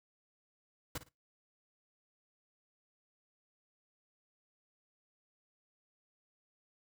pink noise with echo, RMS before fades -39 dBFS, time 0.95-0.98 s, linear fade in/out 5 ms, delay 55 ms, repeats 2, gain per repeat -13 dB, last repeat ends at 1.09 s, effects noise-tail reverb RT60 0.2 s tail -19 dB re dry

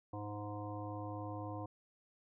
harmonic tone, 103.83 Hz, G#2, in tune, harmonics 1 / 3 / 5 / 7 / 9 / 10, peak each -44 / -46 / -49 / -49 / -52 / -51 dBFS, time 0.13-1.66 s, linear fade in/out 5 ms, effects none

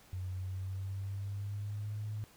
sine tone with pitch glide, 92.5 to 106.25 Hz, F#2 to G#2, 0 to +40 cents, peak -36 dBFS, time 0.13-2.24 s, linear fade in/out 0 ms, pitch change +240 cents, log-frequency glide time 0.34-2.07 s, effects pink hiss -61 dBFS RMS until 2.36 s

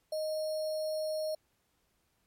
sine tone with sample-and-hold, 622.3 Hz, D#5, in tune, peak -31 dBFS, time 0.12-1.35 s, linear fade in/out 5 ms, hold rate 4900 Hz, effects pink hiss -75 dBFS RMS until 2.26 s + MP3 64 kbps

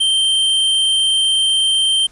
square tone, 3136 Hz, G7, in tune, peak -13 dBFS, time 0-2.07 s, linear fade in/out 10 ms, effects pink hiss -49 dBFS RMS until 2.11 s + resampled to 24000 Hz

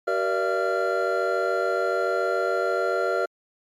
triangle tone cluster, 381 / 475.1 / 588 / 675 / 1384 Hz, G4 / A#4 / D5 / E5 / F6, -49 / +33 / +2 / +41 / -16 cents, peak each -26 dBFS, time 0.07-3.26 s, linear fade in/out 10 ms, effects MP3 96 kbps

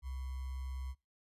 sine tone with sample-and-hold, 65.41 Hz, C2, in tune, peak -38 dBFS, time 0.02-0.95 s, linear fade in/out 50 ms, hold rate 1050 Hz, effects noise-tail reverb RT60 0.3 s tail -25 dB re dry + resampled to 32000 Hz

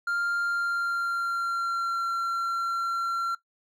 triangle tone with pitch glide, 1396.9 to 1365.8 Hz, F6 to F6, 0 to -39 cents, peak -23 dBFS, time 0.07-3.35 s, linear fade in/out 5 ms, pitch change -39 cents, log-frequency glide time 0.42-2.06 s, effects noise-tail reverb RT60 0.1 s tail -17 dB re dry

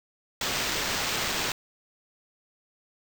white noise with sample-and-hold, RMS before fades -29 dBFS, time 0.41-1.52 s, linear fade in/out 2 ms, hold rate 11025 Hz, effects none

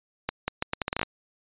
accelerating click train, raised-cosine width 0.3 ms, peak -10 dBFS, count 11, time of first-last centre 0.29-1.031 s, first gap 190 ms, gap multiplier 0.76, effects resampled to 8000 Hz

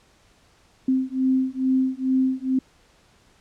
sine beating tone pair, 260 / 262.3 Hz, C4 / C4, -11 / +4 cents, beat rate 2.3 Hz, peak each -22 dBFS, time 0.88-2.59 s, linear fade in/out 5 ms, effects pink hiss -58 dBFS RMS until 3.4 s + low-pass 8000 Hz 12 dB/octave

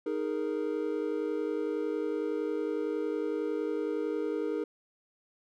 triangle chord, D# suspended fourth, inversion none, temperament equal, 311.1 / 415.3 / 466.2 Hz, D#4 / G#4 / A#4, 0 / 0 / 0 cents, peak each -32 dBFS, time 0.06-4.64 s, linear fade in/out 5 ms, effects none

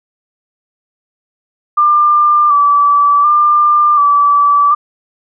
sine tone with vibrato, 1174.7 Hz, D6, in tune, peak -6 dBFS, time 1.77-4.75 s, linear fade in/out 10 ms, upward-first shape square, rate 0.68 Hz, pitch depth 30 cents each way, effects none

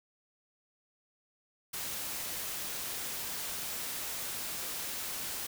white noise, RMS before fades -38 dBFS, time 1.73-5.47 s, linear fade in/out 10 ms, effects none

